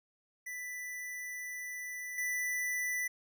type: tone with level steps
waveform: square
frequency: 1983 Hz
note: B6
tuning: 7 cents sharp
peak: -40 / -33 dBFS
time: 0.46-3.08 s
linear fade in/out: 10 ms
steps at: 2.18 s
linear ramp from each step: 2 ms
effects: none